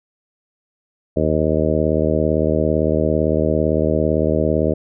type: harmonic tone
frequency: 77.78 Hz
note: D#2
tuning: in tune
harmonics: 1 / 2 / 3 / 4 / 5 / 6 / 7 / 8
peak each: -23 / -23 / -23 / -23 / -23 / -23 / -23 / -23 dBFS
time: 1.16-4.74 s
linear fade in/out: 10 ms
effects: none